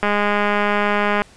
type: click train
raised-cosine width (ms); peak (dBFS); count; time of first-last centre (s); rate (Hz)
0.5; -4; 246; 0.03-1.219; 206
effects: pink hiss -48 dBFS RMS until 1.36 s + resampled to 22050 Hz